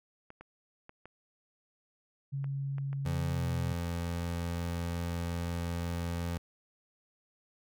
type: clicks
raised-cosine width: 0.5 ms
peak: -33 dBFS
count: 7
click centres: 0.304 / 0.41 / 0.894 / 1.056 / 2.443 / 2.783 / 2.93 s
type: tone with pitch glide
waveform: sine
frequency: 138.1 to 127.37 Hz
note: C#3 to C3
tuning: -6 to -46 cents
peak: -32 dBFS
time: 2.32-3.74 s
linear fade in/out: 20 ms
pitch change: -140 cents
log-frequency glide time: 3.29-3.45 s
type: tone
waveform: 25% pulse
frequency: 85.6 Hz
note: F2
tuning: 34 cents flat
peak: -29 dBFS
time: 3.05-6.38 s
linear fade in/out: 10 ms
effects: none